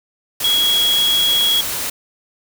sine tone in noise, 3322 Hz, G#7, in tune, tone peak -13 dBFS, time 0.44-1.61 s, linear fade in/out 5 ms, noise white, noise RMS -23 dBFS, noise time 0.4-1.9 s, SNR +7 dB, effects none

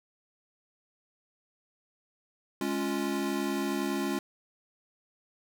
square chord, Db major, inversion second, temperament equal, 207.7 / 277.2 / 349.2 Hz, Ab3 / Db4 / F4, 0 / 0 / 0 cents, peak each -35 / -33 / -34 dBFS, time 2.61-4.19 s, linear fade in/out 2 ms, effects none

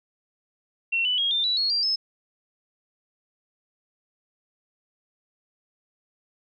sine tone with pitch steps, 2720 / 2983 / 3272 / 3589 / 3937 / 4318 / 4736 / 5194 Hz, F7 / F#7 / G#7 / A7 / B7 / C#8 / D8 / E8, -46 / +13 / -26 / +34 / -6 / -46 / +14 / -26 cents, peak -21 dBFS, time 0.92-1.96 s, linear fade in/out 10 ms, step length 130 ms, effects none

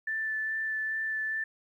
sine tone with vibrato, 1760 Hz, A6, in tune, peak -29 dBFS, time 0.07-1.44 s, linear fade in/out 5 ms, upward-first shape sine, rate 2.4 Hz, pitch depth 10 cents each way, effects 11-bit

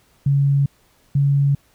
sine tone pair in turn, 140 / 140.58 Hz, C#3 / C#3, +18 / +25 cents, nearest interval unison, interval 7 cents, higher second, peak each -13 dBFS, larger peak neither, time 0.26-0.66 / 1.15-1.55 s, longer neither, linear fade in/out 5 ms, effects pink hiss -58 dBFS RMS until 1.74 s

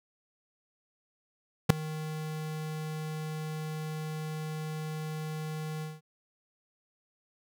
square tone with ADSR envelope, 155.56 Hz, D#3, in tune, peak -12 dBFS, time 1.69-6.01 s, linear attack 13 ms, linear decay 3 ms, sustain -23 dB, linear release 190 ms, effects none

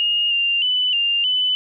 sine tone with pitch steps, 2848 / 2791 / 2994 / 2800 / 3004 Hz, F7 / F7 / F#7 / F7 / F#7, +33 / -2 / +20 / +4 / +26 cents, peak -16 dBFS, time 0-1.55 s, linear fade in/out 0 ms, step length 310 ms, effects none

